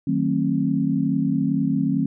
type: chord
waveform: sine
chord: D# diminished seventh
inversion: none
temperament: just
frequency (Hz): 155.56 / 186.68 / 224 / 268.8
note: D#3 / F#3 / A3 / C4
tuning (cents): 0 / +16 / +31 / +47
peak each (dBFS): -25 / -25 / -25 / -22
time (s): 0.07-2.06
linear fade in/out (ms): 5
effects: none